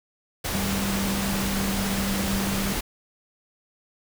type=tone in noise; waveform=sine; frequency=196 Hz; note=G3; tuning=in tune; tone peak=-26 dBFS; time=0.53-2.73 s; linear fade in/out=10 ms; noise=pink; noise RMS=-28 dBFS; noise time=0.44-2.81 s; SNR=-1 dB; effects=none